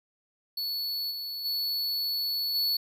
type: tone with level steps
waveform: square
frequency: 4423 Hz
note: C#8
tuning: 5 cents flat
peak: -30 / -34 / -28 / -25 dBFS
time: 0.57-2.77 s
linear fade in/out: 5 ms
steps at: 1.1 / 1.44 / 2.54 s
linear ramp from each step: 20 ms
effects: none